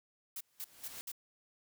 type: noise bursts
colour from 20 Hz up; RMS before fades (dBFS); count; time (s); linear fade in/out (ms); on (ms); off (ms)
blue; -42; 4; 0.36-1.118; 5; 47; 190
type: noise with exponential growth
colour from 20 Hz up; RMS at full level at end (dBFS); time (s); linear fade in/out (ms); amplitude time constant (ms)
white; -44; 0.36-1.01; 0; 140
effects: none